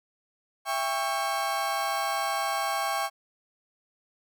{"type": "chord", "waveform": "35% pulse", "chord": "C# diminished", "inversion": "first", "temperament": "just", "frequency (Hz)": [665.2, 798.3, 1108.7], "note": ["E5", "G5", "C#6"], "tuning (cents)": [16, 31, 0], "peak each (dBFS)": [-32, -28, -29], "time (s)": [0.65, 3.1], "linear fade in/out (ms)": 50, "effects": []}